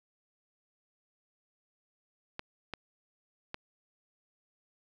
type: clicks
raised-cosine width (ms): 0.3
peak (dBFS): -21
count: 3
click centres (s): 2.394 / 2.737 / 3.544
effects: none